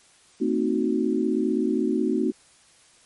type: chord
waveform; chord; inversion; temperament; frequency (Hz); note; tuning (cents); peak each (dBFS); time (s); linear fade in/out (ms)
sine; A diminished seventh; none; equal with one note detuned; 225.7 / 261.6 / 311.1 / 370; A3 / C4 / Eb4 / Gb4; +44 / 0 / 0 / 0; -26; 0.4-2.32; 20
effects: white hiss -56 dBFS RMS until 3.05 s + MP3 48 kbps